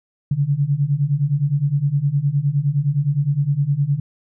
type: beating tone pair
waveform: sine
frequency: 137.2 / 146.9 Hz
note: C#3 / D3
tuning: -17 / +1 cents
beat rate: 9.7 Hz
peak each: -20 / -18 dBFS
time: 0.31-4 s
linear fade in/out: 5 ms
effects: none